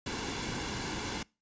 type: noise with comb filter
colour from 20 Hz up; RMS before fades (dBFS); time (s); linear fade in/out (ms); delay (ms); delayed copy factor
pink; -36; 0.06-1.23; 5; 1.6; -0.55
effects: noise-tail reverb RT60 0.3 s tail -25 dB re dry + resampled to 16000 Hz